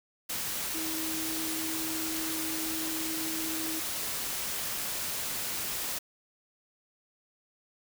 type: tone in noise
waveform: sine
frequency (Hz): 319.9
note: D#4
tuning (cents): +48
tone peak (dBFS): -36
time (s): 0.74-3.8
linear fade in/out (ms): 10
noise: white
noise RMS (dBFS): -34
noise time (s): 0.29-5.99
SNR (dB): -5
effects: none